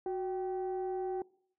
sine tone pair together, 369 / 777 Hz, F#4 / G5, -5 / -16 cents, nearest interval octave + minor second, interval 1289 cents, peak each -32 / -38 dBFS, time 0.06-1.22 s, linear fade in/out 2 ms, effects noise-tail reverb RT60 0.6 s tail -23 dB re dry + tanh soft clip ceiling -28 dBFS

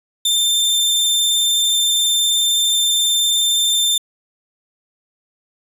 sawtooth tone with vibrato, 3578 Hz, A7, 28 cents sharp, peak -11 dBFS, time 0.25-3.98 s, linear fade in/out 5 ms, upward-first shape triangle, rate 19 Hz, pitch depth 12 cents each way, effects resampled to 32000 Hz

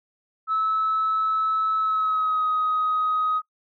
sine tone with pitch glide, 1301 to 1257.4 Hz, E6 to D#6, -23 to +18 cents, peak -19 dBFS, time 0.47-3.42 s, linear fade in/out 50 ms, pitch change -59 cents, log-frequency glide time 1.78-2.46 s, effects noise-tail reverb RT60 0.1 s tail -23 dB re dry + tanh soft clip ceiling -16 dBFS

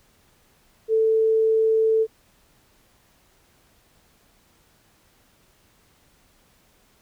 sine tone, 442.9 Hz, A4, 11 cents sharp, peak -16 dBFS, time 0.88-2.07 s, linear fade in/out 50 ms, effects pink hiss -60 dBFS RMS until 7.01 s

